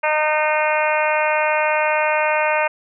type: harmonic tone with a mistuned harmonic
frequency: 306.1 Hz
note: D#4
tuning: 28 cents flat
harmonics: 2 / 3 / 4 / 5 / 6 / 7 / 8 / 9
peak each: -20 / -21 / -27 / -25 / -29 / -26 / -25 / -30 dBFS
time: 0.03-2.68 s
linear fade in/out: 10 ms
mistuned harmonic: 9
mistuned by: -16 cents
effects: none